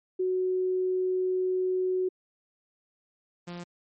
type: tone pair in turn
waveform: sine / sawtooth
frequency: 370 / 174.62 Hz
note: F#4 / F3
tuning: 0 / 0 cents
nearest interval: octave + minor second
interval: 1300 cents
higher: first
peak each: -24 / -33 dBFS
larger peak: first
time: 0.19-2.09 / 3.47-3.64 s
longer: first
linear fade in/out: 10 ms
effects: MP3 32 kbps